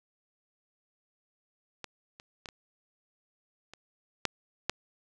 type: clicks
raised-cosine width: 0.2 ms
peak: -21 / -30 / -23 / -26 / -29 / -9 / -10 dBFS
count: 7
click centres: 1.843 / 2.199 / 2.458 / 2.488 / 3.736 / 4.253 / 4.696 s
effects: none